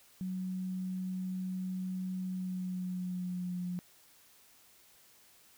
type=tone with pitch glide; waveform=sine; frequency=185.6 to 178.86 Hz; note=F#3 to F3; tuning=+6 to +42 cents; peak=-34 dBFS; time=0.21-3.79 s; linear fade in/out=0 ms; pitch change=-64 cents; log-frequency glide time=2.26-3.65 s; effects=white hiss -62 dBFS RMS until 5.57 s